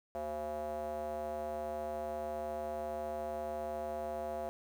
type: tone with band-pass filter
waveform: square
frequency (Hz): 75.6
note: D#2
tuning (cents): -49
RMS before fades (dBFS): -39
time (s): 0.15-4.49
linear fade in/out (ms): 0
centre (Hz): 640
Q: 5.5
effects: 10-bit